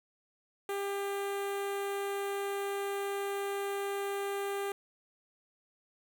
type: tone with notch filter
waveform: sawtooth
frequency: 398.7 Hz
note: G4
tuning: 29 cents sharp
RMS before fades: -35 dBFS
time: 0.69-4.72 s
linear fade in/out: 2 ms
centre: 5000 Hz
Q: 1.2
effects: 10-bit